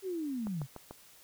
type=linear sweep; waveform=sine; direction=down; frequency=395 to 124.4 Hz; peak=-33 dBFS; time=0.02-0.67 s; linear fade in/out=50 ms
type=click train; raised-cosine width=1 ms; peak=-29 dBFS; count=4; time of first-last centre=0.47-0.91 s; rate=6.82 Hz
effects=white hiss -58 dBFS RMS until 1.23 s